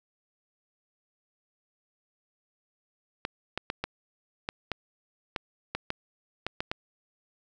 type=clicks; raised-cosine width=0.3 ms; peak=-14 dBFS; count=12; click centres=3.251 / 3.576 / 3.701 / 3.84 / 4.489 / 4.717 / 5.362 / 5.75 / 5.904 / 6.466 / 6.605 / 6.715 s; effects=none